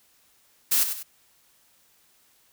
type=noise with echo; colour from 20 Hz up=blue; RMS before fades=-21 dBFS; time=0.71-0.84 s; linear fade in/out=10 ms; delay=96 ms; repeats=2; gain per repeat=-8 dB; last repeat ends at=1.032 s; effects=white hiss -62 dBFS RMS until 2.52 s